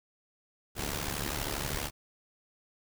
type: noise with amplitude modulation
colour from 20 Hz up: pink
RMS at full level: -31 dBFS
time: 0.75-1.91 s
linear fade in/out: 50 ms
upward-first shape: sine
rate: 72.5 Hz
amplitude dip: 80%
effects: none